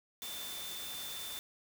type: tone in noise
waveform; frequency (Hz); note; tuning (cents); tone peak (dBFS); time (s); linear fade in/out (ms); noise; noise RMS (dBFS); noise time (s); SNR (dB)
sine; 3548; A7; +14; -44; 0.22-1.39; 0; white; -44; 0.22-1.39; -3
effects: none